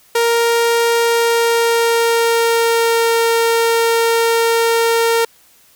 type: tone with pitch glide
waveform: sawtooth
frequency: 466.2 to 460.3 Hz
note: A#4 to A#4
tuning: 0 to -22 cents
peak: -8 dBFS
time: 0.15-5.25 s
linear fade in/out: 5 ms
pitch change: -22 cents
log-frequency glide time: 0.95-3.13 s
effects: white hiss -50 dBFS RMS until 5.75 s